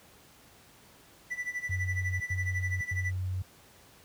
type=tone with tremolo; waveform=triangle; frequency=1975.5 Hz; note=B6; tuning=in tune; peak=-28 dBFS; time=1.3-3.12 s; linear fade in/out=20 ms; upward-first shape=sine; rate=12 Hz; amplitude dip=85%
type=tone bursts; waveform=sine; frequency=92.5 Hz; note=F#2; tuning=in tune; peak=-29 dBFS; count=3; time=1.69-3.42 s; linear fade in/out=5 ms; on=510 ms; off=100 ms
effects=pink hiss -57 dBFS RMS until 4.04 s + high-pass 60 Hz 12 dB/octave